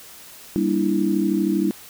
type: chord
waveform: sine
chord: E half-diminished seventh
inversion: first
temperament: just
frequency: 197.78 / 237.3 / 296.7 / 329.6 Hz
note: G3 / Bb3 / D4 / E4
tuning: +16 / +31 / +18 / 0 cents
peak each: -22 / -28 / -23 / -22 dBFS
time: 0.56-1.71 s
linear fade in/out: 0 ms
effects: white hiss -43 dBFS RMS until 1.89 s